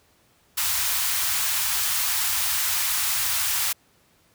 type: band-stop noise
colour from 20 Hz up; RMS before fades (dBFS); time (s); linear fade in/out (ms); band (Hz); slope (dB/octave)
white; -24; 0.57-3.73; 10; 100 to 860; 24
effects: pink hiss -61 dBFS RMS until 4.34 s + high-pass 60 Hz 12 dB/octave